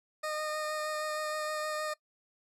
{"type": "tone with vibrato", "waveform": "20% pulse", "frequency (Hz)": 613, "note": "D#5", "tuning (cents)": -26, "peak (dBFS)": -28, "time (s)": [0.23, 1.94], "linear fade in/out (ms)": 10, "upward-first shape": "sine", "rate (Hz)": 6.4, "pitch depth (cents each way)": 12, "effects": ["noise-tail reverb RT60 0.1 s tail -20 dB re dry", "low-pass 12000 Hz 12 dB/octave"]}